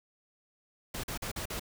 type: noise bursts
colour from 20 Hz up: pink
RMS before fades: -37 dBFS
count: 5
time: 0.94-1.596 s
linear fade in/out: 5 ms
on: 96 ms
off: 44 ms
effects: none